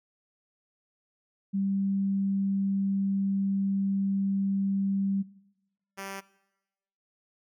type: tone pair in turn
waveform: sine / 5% pulse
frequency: 196 / 195.28 Hz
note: G3 / G3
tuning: 0 / -6 cents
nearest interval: unison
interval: 6 cents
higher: first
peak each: -25 dBFS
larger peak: neither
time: 1.53-5.23 / 5.97-6.21 s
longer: first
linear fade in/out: 20 ms
effects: noise-tail reverb RT60 1.0 s tail -21 dB re dry